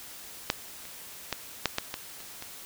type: clicks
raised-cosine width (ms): 0.2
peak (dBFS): -6 / -27 / -11 / -6 / -9 / -15 / -29 / -21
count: 8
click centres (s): 0.501 / 0.853 / 1.327 / 1.657 / 1.784 / 1.941 / 2.204 / 2.424
effects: white hiss -45 dBFS RMS until 2.65 s